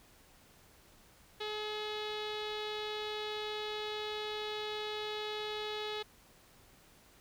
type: tone with low-pass filter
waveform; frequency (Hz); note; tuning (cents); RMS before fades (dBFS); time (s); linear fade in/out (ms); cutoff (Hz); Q
sawtooth; 424.8; G#4; +39; -39; 1.4-6.03; 10; 3700; 4.4
effects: pink hiss -62 dBFS RMS until 7.2 s